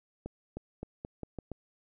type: accelerating click train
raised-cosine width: 2 ms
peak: -25 dBFS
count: 7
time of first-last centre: 0.26-1.517 s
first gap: 310 ms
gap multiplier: 0.84
effects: none